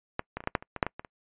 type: clicks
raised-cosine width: 0.5 ms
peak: -13 / -18 / -24 / -29 / -12 / -9 / -27 / -19 / -7 / -15 / -22 / -28 dBFS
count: 12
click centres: 0.194 / 0.37 / 0.405 / 0.439 / 0.474 / 0.552 / 0.625 / 0.763 / 0.828 / 0.866 / 0.995 / 1.048 s
effects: noise-tail reverb RT60 0.1 s tail -26 dB re dry + resampled to 8000 Hz